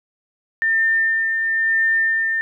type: tone with tremolo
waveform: sine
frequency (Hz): 1802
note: A6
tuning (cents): +41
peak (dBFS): -14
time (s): 0.62-2.41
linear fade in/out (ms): 0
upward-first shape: sine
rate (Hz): 1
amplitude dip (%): 35
effects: none